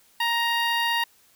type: tone with notch filter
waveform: 15% pulse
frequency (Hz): 935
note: A#5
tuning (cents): +5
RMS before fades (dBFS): -24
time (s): 0.2-1.04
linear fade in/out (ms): 5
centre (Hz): 8200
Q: 1
effects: white hiss -59 dBFS RMS until 1.35 s